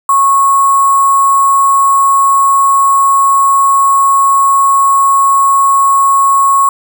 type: tone with sample-and-hold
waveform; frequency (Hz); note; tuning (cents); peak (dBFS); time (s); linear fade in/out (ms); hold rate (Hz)
sine; 1099; C#6; -15; -5; 0.09-6.69; 2; 8820
effects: none